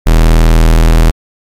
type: tone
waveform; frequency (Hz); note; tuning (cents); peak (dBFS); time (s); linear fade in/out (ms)
45% pulse; 40.52; E1; -29; -3; 0.06-1.11; 10
effects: MP3 96 kbps